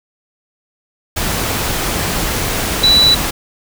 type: tone in noise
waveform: sine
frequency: 3951 Hz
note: B7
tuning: in tune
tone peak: -7 dBFS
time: 2.83-3.15 s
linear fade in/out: 10 ms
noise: pink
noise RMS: -18 dBFS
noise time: 1.16-3.31 s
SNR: +8 dB
effects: none